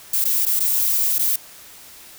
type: noise with dropouts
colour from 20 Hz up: violet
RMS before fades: -19 dBFS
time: 0.13-1.36 s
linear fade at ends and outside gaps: 5 ms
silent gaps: 0.243-0.251 / 0.454-0.463 / 0.595-0.602 / 1.184-1.192 s
effects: white hiss -43 dBFS RMS until 2.18 s